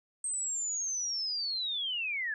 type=linear sweep; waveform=sine; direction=down; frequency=8372 to 1661.2 Hz; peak=-31 dBFS; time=0.24-2.34 s; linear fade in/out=2 ms; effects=none